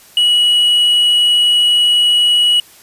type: tone with quantisation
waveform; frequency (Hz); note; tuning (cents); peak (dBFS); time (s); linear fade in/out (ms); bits
triangle; 2922; F#7; -22; -7; 0.17-2.6; 2; 6
effects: white hiss -43 dBFS RMS until 2.82 s + resampled to 32000 Hz